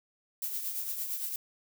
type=noise with tremolo; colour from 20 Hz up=violet; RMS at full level=-33 dBFS; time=0.42-1.36 s; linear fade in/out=2 ms; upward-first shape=triangle; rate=8.8 Hz; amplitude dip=55%; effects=none